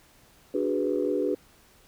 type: chord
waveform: sine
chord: G# half-diminished seventh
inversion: second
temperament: equal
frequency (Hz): 293.7 / 370 / 415.3 / 493.9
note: D4 / F#4 / G#4 / B4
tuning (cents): 0 / 0 / 0 / 0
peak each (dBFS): -29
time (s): 0.54-1.35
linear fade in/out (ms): 5
effects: tanh soft clip ceiling -13 dBFS + pink hiss -58 dBFS RMS until 1.87 s